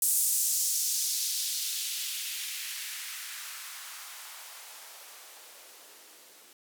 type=noise with band-pass filter sweep; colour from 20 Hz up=violet; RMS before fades=-34 dBFS; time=0.02-6.53 s; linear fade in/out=2 ms; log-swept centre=8900 to 290 Hz; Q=1.4; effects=none